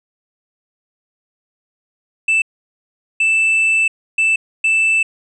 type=tone bursts at uneven times; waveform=triangle; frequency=2645 Hz; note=E7; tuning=5 cents sharp; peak=-10 dBFS; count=4; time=2.28-2.42 / 3.2-3.88 / 4.18-4.36 / 4.64-5.03 s; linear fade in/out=5 ms; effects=resampled to 22050 Hz